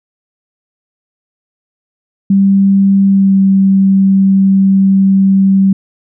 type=tone with pitch glide; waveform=sine; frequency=196 to 193.64 Hz; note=G3 to G3; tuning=0 to -21 cents; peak=-5 dBFS; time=2.3-5.73 s; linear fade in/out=5 ms; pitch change=-21 cents; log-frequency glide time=3.08-3.36 s; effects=none